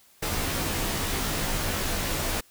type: noise with comb filter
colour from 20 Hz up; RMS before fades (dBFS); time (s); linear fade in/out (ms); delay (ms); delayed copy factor
pink; -28; 0.22-2.41; 10; 17; -1
effects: white hiss -58 dBFS RMS until 2.5 s